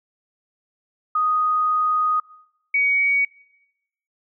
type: tone pair in turn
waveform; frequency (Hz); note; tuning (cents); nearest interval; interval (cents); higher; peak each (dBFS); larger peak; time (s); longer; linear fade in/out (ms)
sine; 1244.5 / 2251; D#6 / C#7; 0 / +26; minor seventh; 1026; second; -17 / -16; second; 1.15-2.2 / 2.74-3.25; first; 5
effects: noise-tail reverb RT60 0.9 s tail -23 dB re dry